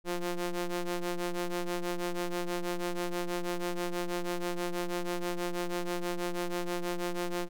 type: ring-modulated tone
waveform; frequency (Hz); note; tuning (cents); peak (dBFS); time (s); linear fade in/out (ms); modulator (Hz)
sawtooth; 176.1; F3; +15; -24; 0.04-7.49; 50; 173
effects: none